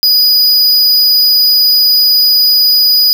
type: tone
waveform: square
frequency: 4938 Hz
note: D#8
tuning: 14 cents flat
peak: -6 dBFS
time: 0.03-3.13 s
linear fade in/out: 0 ms
effects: 8-bit